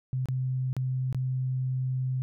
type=tone with dropouts; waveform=sine; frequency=129.3 Hz; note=C3; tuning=20 cents flat; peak=-26 dBFS; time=0.13-2.22 s; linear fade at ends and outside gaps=0 ms; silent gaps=0.257-0.286 / 0.73-0.766 / 1.127-1.146 s; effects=none